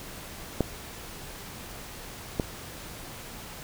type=clicks; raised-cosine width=2 ms; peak=-9 / -11 dBFS; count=2; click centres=0.607 / 2.398 s; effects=pink hiss -42 dBFS RMS until 3.63 s